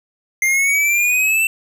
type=exponential sweep; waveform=square; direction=up; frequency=2093 to 2689 Hz; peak=-14 dBFS; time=0.42-1.47 s; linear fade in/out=2 ms; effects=none